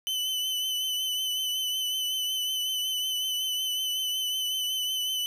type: tone with vibrato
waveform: 40% pulse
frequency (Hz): 3023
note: F#7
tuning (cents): +36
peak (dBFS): -26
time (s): 0.07-5.26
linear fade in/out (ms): 0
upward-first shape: triangle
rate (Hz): 5.4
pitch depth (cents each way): 35
effects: none